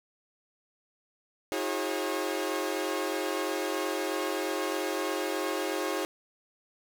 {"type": "tone cluster", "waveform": "sawtooth", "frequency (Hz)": [318.1, 361.2, 409.3, 543], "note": ["D#4", "F#4", "G#4", "C#5"], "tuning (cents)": [38, -42, -25, -36], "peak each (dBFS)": -31, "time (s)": [1.52, 6.05], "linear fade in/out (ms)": 0, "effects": []}